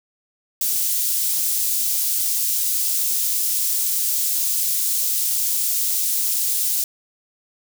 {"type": "high-pass noise", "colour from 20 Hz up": "white", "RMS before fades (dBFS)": -21, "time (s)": [0.61, 6.84], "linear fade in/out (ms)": 2, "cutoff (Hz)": 5900, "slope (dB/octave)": 12, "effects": []}